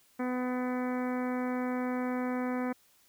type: harmonic tone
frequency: 250.9 Hz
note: B3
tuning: 28 cents sharp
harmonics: 1 / 2 / 3 / 4 / 5 / 6 / 7 / 8 / 9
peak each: -31 / -37 / -41 / -43 / -45 / -47 / -48 / -49 / -50 dBFS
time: 0.19-2.73 s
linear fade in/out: 10 ms
effects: white hiss -65 dBFS RMS until 3.08 s